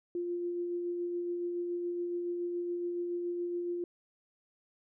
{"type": "tone with tremolo", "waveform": "sine", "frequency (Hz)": 349.4, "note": "F4", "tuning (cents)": 1, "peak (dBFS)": -31, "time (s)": [0.15, 3.84], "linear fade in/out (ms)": 2, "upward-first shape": "sine", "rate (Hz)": 7.1, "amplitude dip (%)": 25, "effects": []}